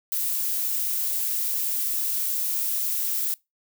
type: noise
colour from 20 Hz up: violet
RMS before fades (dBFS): -26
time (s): 0.12-3.34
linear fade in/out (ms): 0
effects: noise-tail reverb RT60 0.2 s tail -23 dB re dry